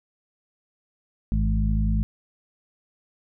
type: harmonic tone with a mistuned harmonic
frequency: 53.2 Hz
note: G#1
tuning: 42 cents sharp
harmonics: 1 / 2 / 3 / 4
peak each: -21 / -28 / -29 / -28 dBFS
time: 1.32-2.03 s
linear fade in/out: 0 ms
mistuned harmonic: 2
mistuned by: -42 cents
effects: none